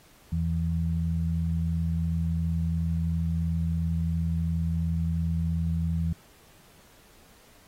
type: tone pair together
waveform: sine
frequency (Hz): 82.9 / 165.8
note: E2 / E3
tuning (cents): +10 / +10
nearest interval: octave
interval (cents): 1200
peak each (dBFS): -27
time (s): 0.32-6.13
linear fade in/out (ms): 5
effects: pink hiss -57 dBFS RMS until 7.67 s + AAC 48 kbps